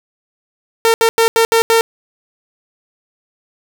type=tone bursts at uneven times; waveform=sawtooth; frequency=455.2 Hz; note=A#4; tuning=41 cents flat; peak=-5 dBFS; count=6; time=0.85-0.94 / 1.01-1.09 / 1.18-1.28 / 1.36-1.45 / 1.52-1.62 / 1.7-1.81 s; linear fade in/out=0 ms; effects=none